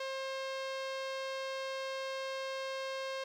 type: tone with low-pass filter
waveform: sawtooth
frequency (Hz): 533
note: C5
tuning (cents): +32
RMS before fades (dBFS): -39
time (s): 0-3.24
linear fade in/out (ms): 5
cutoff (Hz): 4600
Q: 1.3
effects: 11-bit